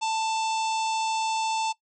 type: harmonic tone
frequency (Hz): 886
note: A5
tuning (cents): +12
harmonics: 1 / 3 / 4 / 5 / 6 / 7 / 8 / 9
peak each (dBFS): -25 / -35 / -37 / -39 / -41 / -42 / -43 / -44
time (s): 0.01-1.73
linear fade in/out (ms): 20
effects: noise-tail reverb RT60 0.1 s tail -18 dB re dry